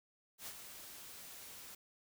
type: noise with ADSR envelope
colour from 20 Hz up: white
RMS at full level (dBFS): -45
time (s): 0.38-1.75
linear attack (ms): 88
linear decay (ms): 58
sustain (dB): -7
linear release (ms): 5
effects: none